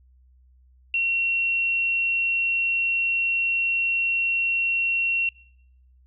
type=tone; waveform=sine; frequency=2730 Hz; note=F7; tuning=40 cents flat; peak=-20 dBFS; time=0.94-5.29 s; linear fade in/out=2 ms; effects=noise-tail reverb RT60 0.8 s tail -25 dB re dry + added 63 Hz sine -53 dBFS peak until 6.06 s